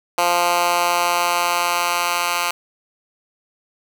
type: tone with high-pass filter sweep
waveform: 10% pulse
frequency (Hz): 174.61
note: F3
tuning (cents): 0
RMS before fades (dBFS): -19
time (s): 0.18-2.51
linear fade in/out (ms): 2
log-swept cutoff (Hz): 700 to 1300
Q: 1.1
effects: none